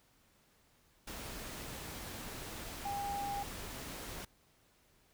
sine tone in noise, 805 Hz, G5, 46 cents sharp, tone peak -36 dBFS, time 2.85-3.43 s, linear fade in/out 5 ms, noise pink, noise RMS -45 dBFS, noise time 1.07-4.25 s, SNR +6 dB, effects pink hiss -69 dBFS RMS until 5.13 s

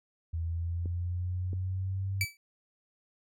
sine linear sweep, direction up, 82 to 98 Hz, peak -30 dBFS, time 0.33-2.25 s, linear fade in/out 10 ms
clicks, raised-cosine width 3 ms, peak -28 dBFS, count 2, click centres 0.858 / 1.532 s
sawtooth tone with exponential decay, 2305 Hz, D7, 33 cents flat, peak -21 dBFS, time 2.21-2.37 s, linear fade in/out 1 ms, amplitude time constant 33 ms
effects none

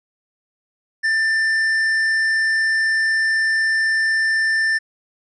sine tone with tanh clipping, 1782 Hz, A6, 22 cents sharp, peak -17 dBFS, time 1.03-4.79 s, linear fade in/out 20 ms, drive 8 dB, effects resampled to 22050 Hz

